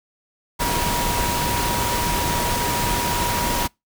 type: tone in noise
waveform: sine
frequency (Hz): 958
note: A#5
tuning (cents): +47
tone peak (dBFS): -24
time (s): 0.59-3.68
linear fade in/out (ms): 20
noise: pink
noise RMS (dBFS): -23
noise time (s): 0.59-3.68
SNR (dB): -4
effects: noise-tail reverb RT60 0.2 s tail -26 dB re dry